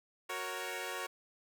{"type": "chord", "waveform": "10% pulse", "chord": "F# major", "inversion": "none", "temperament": "equal", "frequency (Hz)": [370, 466.2, 554.4], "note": ["F#4", "A#4", "C#5"], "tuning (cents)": [0, 0, 0], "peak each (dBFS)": -34, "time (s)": [0.29, 1.07], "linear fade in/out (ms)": 10, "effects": []}